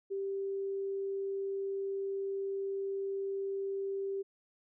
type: tone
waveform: sine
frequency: 392 Hz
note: G4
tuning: in tune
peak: -33 dBFS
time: 0.1-4.23 s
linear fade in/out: 20 ms
effects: none